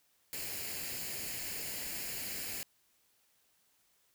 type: noise with comb filter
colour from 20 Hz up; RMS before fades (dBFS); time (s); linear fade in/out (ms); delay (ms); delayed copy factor
white; -40; 0.33-2.63; 0; 0.42; +0.6
effects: white hiss -72 dBFS RMS until 4.14 s